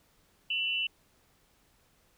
sine tone pair together, 2697 / 2960 Hz, E7 / F#7, +39 / 0 cents, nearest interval major second, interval 161 cents, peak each -31 / -31 dBFS, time 0.5-0.87 s, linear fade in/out 5 ms, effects pink hiss -67 dBFS RMS until 2.17 s

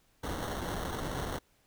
pink noise with sample-and-hold, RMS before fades -36 dBFS, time 0.23-1.39 s, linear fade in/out 10 ms, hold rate 2450 Hz, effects pink hiss -69 dBFS RMS until 1.66 s

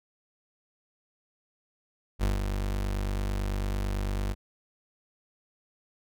35% pulse tone with ADSR envelope, 49 Hz, G1, in tune, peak -21 dBFS, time 2.19-4.35 s, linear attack 43 ms, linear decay 150 ms, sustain -5 dB, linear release 37 ms, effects none

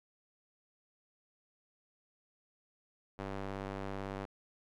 square tone with band-pass filter, 49 Hz, G1, in tune, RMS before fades -41 dBFS, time 3.18-4.26 s, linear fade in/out 20 ms, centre 700 Hz, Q 0.53, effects none

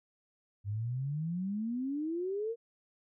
sine exponential sweep, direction up, 98 to 473.4 Hz, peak -32 dBFS, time 0.64-2.56 s, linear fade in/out 50 ms, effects none

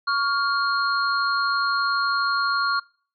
sine tone cluster, 1122 / 1405 / 4231 Hz, C#6 / F6 / C8, +21 / +10 / +19 cents, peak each -23 / -23 / -28 dBFS, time 0.07-2.8 s, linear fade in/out 10 ms, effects noise-tail reverb RT60 0.5 s tail -25 dB re dry

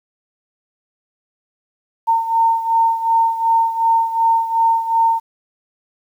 sine beating tone pair, 910 / 912.7 Hz, A#5 / A#5, -42 / -37 cents, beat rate 2.7 Hz, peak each -14 / -19 dBFS, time 2.07-5.2 s, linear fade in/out 20 ms, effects 8-bit

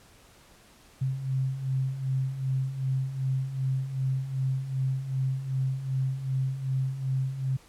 sine beating tone pair, 130.5 / 133.1 Hz, C3 / C3, -4 / +30 cents, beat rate 2.6 Hz, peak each -33 / -27 dBFS, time 1.01-7.57 s, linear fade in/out 10 ms, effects pink hiss -56 dBFS RMS until 7.68 s + low-pass 12000 Hz 12 dB/octave

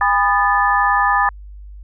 sine tone cluster, 812 / 995 / 1226 / 1743 Hz, G#5 / B5 / D#6 / A6, -39 / +13 / -26 / -17 cents, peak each -18 dBFS, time 0.01-1.29 s, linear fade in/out 2 ms, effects added 50 Hz sine -33 dBFS peak until 1.83 s

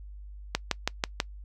click train, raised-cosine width 0.2 ms, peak -7 dBFS, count 5, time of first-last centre 0.55-1.201 s, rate 6.14 Hz, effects noise-tail reverb RT60 0.1 s tail -24 dB re dry + added 50 Hz sine -41 dBFS peak until 1.44 s

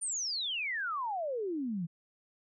sine exponential sweep, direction down, 9397 to 158.4 Hz, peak -32 dBFS, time 0.01-1.87 s, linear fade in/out 20 ms, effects none

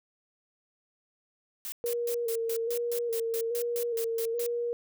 blue noise bursts, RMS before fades -37 dBFS, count 14, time 1.65-4.464 s, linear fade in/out 0 ms, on 71 ms, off 140 ms
sine tone with vibrato, 466.2 Hz, A#4, in tune, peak -28 dBFS, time 1.84-4.73 s, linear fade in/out 0 ms, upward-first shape square, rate 1.2 Hz, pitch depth 33 cents each way
effects none

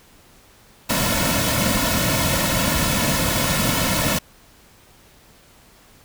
pink noise with comb filter, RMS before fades -20 dBFS, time 0.89-4.19 s, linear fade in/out 10 ms, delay 2.5 ms, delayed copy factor -0.8, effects pink hiss -51 dBFS RMS until 6.04 s

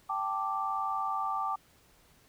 sine chord, G suspended second, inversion none, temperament equal with one note detuned, 779.5 / 880 / 1174.7 Hz, G5 / A5 / D6, -10 / 0 / 0 cents, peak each -35 / -36 / -32 dBFS, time 0.09-1.56 s, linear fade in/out 10 ms, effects pink hiss -63 dBFS RMS until 2.28 s

